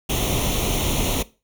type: noise with comb filter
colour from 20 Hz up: pink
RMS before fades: -22 dBFS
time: 0.09-1.23 s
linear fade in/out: 10 ms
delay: 0.31 ms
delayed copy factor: +0.75
effects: noise-tail reverb RT60 0.3 s tail -19 dB re dry